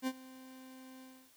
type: tone with ADSR envelope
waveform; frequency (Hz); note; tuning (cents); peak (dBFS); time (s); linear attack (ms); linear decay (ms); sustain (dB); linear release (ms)
40% pulse; 260.1; C4; -10; -30; 0.02-1.32; 51; 51; -20; 300
effects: white hiss -65 dBFS RMS until 1.36 s